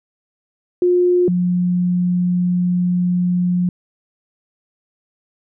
sine tone pair in turn, 356.9 / 178.45 Hz, F4 / F3, +38 / +38 cents, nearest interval octave, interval 1200 cents, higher first, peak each -11 / -14 dBFS, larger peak first, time 0.82-1.28 / 1.28-3.69 s, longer second, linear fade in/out 2 ms, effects none

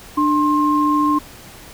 sine tone pair together, 297.7 / 1061 Hz, D4 / C6, +24 / +24 cents, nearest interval octave + minor seventh, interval 2200 cents, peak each -16 dBFS, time 0.17-1.19 s, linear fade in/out 10 ms, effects pink hiss -40 dBFS RMS until 1.73 s

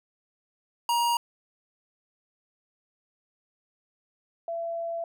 square / sine tone pair in turn, 946 / 672.2 Hz, A#5 / E5, +25 / +34 cents, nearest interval tritone, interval 591 cents, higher first, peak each -23 / -29 dBFS, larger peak first, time 0.89-1.17 / 4.48-5.04 s, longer second, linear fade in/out 2 ms, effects none

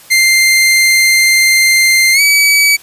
sawtooth tone with pitch glide, 2093 to 2282 Hz, C7 to C#7, 0 to +50 cents, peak -3 dBFS, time 0.1-2.77 s, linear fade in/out 20 ms, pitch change +150 cents, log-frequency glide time 2.13-2.21 s, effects white hiss -39 dBFS RMS until 2.82 s + resampled to 32000 Hz

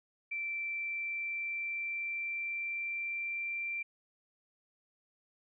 sine tone with pitch glide, 2340 to 2358 Hz, D7 to D7, -7 to +6 cents, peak -34 dBFS, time 0.31-3.83 s, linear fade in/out 10 ms, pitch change +13 cents, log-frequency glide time 0.69-3.55 s, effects none

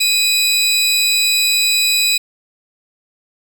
30% pulse tone pair together, 2489 / 3951 Hz, D#7 / B7, 0 / 0 cents, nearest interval minor sixth, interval 800 cents, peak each -14 / -12 dBFS, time 0-2.18 s, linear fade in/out 10 ms, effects none

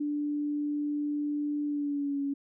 sine tone with pitch glide, 293.7 to 280.1 Hz, D4 to C#4, 0 to +18 cents, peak -28 dBFS, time 0-2.34 s, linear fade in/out 10 ms, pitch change -82 cents, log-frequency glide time 1.65-2.21 s, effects none

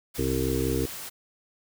white noise, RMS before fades -38 dBFS, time 0.14-1.1 s, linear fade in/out 20 ms
harmonic tone, 65.41 Hz, C2, in tune, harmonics 1 / 2 / 4 / 5 / 6 / 7, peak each -31 / -31 / -31 / -31 / -31 / -31 dBFS, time 0.18-0.86 s, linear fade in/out 10 ms
effects none

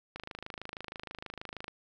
click train, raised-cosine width 0.3 ms, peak -24 dBFS, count 41, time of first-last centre 0.16-1.681 s, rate 26.3 Hz, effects none

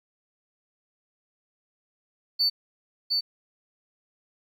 sine tone with echo, 4500 Hz, C#8, 25 cents sharp, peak -18 dBFS, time 2.39-2.5 s, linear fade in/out 20 ms, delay 710 ms, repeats 1, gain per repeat -3 dB, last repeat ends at 3.21 s, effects tanh soft clip ceiling -17 dBFS + 10-bit

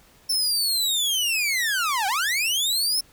sawtooth linear two-way sweep, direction down then up, 5360 to 740 to 5360 Hz, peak -18 dBFS, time 0.29-3.01 s, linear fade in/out 10 ms, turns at 2.07 s, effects pink hiss -55 dBFS RMS until 3.12 s

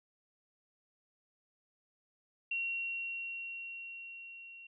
sine tone with level ramp, 2740 Hz, F7, 34 cents flat, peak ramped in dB -32 to -49 dBFS, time 2.51-4.67 s, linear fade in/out 5 ms, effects none

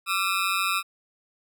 20% pulse ring-modulated tone, 1265 Hz, D#6, 28 cents sharp, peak -15 dBFS, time 0.06-0.83 s, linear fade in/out 50 ms, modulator 93.6 Hz, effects none

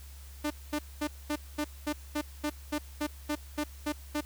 sawtooth tone bursts, 298.4 Hz, D4, 28 cents sharp, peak -25 dBFS, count 14, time 0.44-4.21 s, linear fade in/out 10 ms, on 65 ms, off 220 ms, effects added 69 Hz sine -45 dBFS peak until 4.25 s + white hiss -55 dBFS RMS until 4.25 s

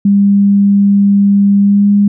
sine tone with pitch glide, 200.4 to 203.1 Hz, G3 to G#3, +38 to -38 cents, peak -5 dBFS, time 0.05-2.08 s, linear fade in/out 5 ms, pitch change +24 cents, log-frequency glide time 1.61-1.88 s, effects none

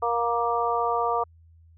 harmonic tone, 235.3 Hz, A#3, 16 cents sharp, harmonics 2 / 3 / 4 / 5, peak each -28 / -27 / -28 / -27 dBFS, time 0.02-1.24 s, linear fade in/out 10 ms, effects added 82 Hz sine -51 dBFS peak until 1.77 s

